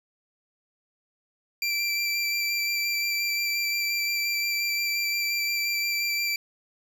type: tone with vibrato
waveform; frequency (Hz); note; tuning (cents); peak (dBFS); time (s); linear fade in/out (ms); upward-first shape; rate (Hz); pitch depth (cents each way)
25% pulse; 2349; D7; 0; -21; 1.62-6.36; 2; square; 5.7; 12
effects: none